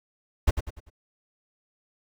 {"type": "noise with echo", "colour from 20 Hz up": "brown", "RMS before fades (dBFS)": -19, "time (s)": [0.47, 0.51], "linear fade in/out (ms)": 10, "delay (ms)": 98, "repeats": 4, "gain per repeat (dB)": -8, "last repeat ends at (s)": 0.902, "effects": []}